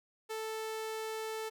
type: tone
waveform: sawtooth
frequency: 440 Hz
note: A4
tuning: in tune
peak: -33 dBFS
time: 0.29-1.5 s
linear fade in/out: 20 ms
effects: none